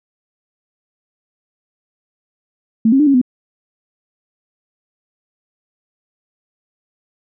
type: tone with pitch steps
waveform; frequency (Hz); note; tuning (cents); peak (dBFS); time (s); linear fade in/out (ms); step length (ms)
sine; 223.3 / 269.9 / 299.1 / 276.4 / 250.8; A3 / C#4 / D4 / C#4 / B3; +26 / -46 / +32 / -5 / +27; -8; 2.85-3.215; 5; 73
effects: none